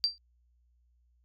sine tone with exponential decay, 4699 Hz, D8, in tune, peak -20 dBFS, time 0.04-0.18 s, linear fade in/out 0 ms, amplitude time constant 30 ms, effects added 60 Hz sine -65 dBFS peak until 1.24 s

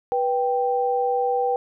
sine tone pair together, 489.2 / 784 Hz, B4 / G5, -16 / 0 cents, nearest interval minor sixth, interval 816 cents, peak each -22 dBFS, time 0.12-1.56 s, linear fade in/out 0 ms, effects none

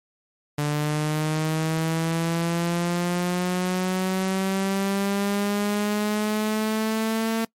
sawtooth linear sweep, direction up, 146.83 to 226.2 Hz, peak -18 dBFS, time 0.58-7.45 s, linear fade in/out 5 ms, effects noise-tail reverb RT60 0.1 s tail -23 dB re dry + MP3 64 kbps

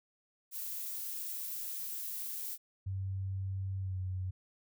violet noise, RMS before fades -40 dBFS, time 0.51-2.58 s, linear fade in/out 50 ms
sine tone with pitch glide, 96 to 92.84 Hz, G2 to F#2, -36 to +6 cents, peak -34 dBFS, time 2.86-4.31 s, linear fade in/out 10 ms, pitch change -58 cents, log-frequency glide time 3.79-3.98 s
effects none

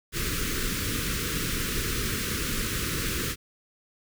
pink band-stop noise, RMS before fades -29 dBFS, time 0.12-3.36 s, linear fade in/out 50 ms, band 480 to 1200 Hz, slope 48 dB/octave, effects none

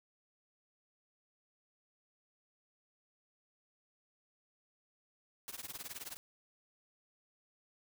white noise with tremolo, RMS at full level -42 dBFS, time 5.48-6.17 s, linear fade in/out 0 ms, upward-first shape triangle, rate 19 Hz, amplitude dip 100%, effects none

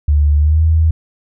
sine tone with pitch glide, 73.5 to 80.15 Hz, D2 to E2, +2 to -48 cents, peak -8 dBFS, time 0.08-0.91 s, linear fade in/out 5 ms, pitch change +150 cents, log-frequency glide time 0.37-0.63 s, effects none

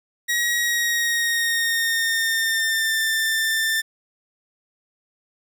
sawtooth tone with pitch glide, 1901 to 1784 Hz, A#6 to A6, +33 to +23 cents, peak -16 dBFS, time 0.28-3.82 s, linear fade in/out 20 ms, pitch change -110 cents, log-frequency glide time 0.59-2.99 s, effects none

